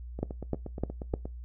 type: two click trains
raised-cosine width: 2 ms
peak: -24 / -15 dBFS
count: 10 / 4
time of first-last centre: 0.19-1.255 / 0.23-1.139 s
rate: 8.45 / 3.3 Hz
effects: noise-tail reverb RT60 0.2 s tail -21 dB re dry + added 60 Hz sine -39 dBFS peak until 1.44 s